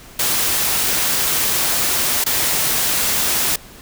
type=noise with dropouts; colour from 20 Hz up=white; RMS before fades=-18 dBFS; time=0.19-3.56 s; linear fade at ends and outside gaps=5 ms; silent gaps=2.241-2.262 s; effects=pink hiss -41 dBFS RMS until 3.81 s